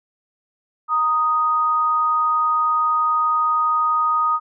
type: tone pair together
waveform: sine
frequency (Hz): 932.3 / 1244.5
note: A#5 / D#6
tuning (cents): 0 / 0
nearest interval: perfect fourth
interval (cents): 500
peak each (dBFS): -25 / -16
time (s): 0.88-4.4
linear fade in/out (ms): 50
effects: none